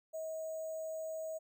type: tone with sample-and-hold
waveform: sine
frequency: 637 Hz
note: D#5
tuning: 41 cents sharp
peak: -38 dBFS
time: 0.13-1.39 s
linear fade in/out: 20 ms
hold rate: 7350 Hz
effects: none